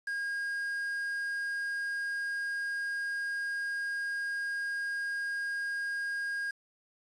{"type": "tone with quantisation", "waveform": "triangle", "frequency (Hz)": 1626, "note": "G#6", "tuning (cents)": -37, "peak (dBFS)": -30, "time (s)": [0.07, 6.51], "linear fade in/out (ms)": 5, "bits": 8, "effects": ["resampled to 24000 Hz"]}